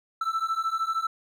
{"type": "beating tone pair", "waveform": "triangle", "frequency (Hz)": [1318.5, 1331.5], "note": ["E6", "E6"], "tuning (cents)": [0, 17], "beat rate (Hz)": 13, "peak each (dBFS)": [-27, -26], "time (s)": [0.21, 1.07], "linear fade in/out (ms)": 5, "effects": []}